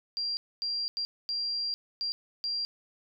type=tone bursts at uneven times; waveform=sine; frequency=4753 Hz; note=D8; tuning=20 cents sharp; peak=-29 dBFS; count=6; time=0.17-0.37 / 0.62-0.88 / 0.97-1.05 / 1.29-1.74 / 2.01-2.12 / 2.44-2.65 s; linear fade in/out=0 ms; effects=none